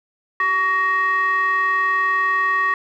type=ring-modulated tone; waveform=triangle; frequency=370 Hz; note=F#4; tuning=in tune; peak=-11 dBFS; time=0.4-2.74 s; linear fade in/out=2 ms; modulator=1500 Hz; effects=none